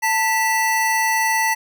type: tone pair together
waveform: square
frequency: 890 / 1962.5 Hz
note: A5 / B6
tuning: +20 / -11 cents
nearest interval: octave + major second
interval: 1369 cents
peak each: -20 dBFS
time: 0.02-1.55 s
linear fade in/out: 20 ms
effects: none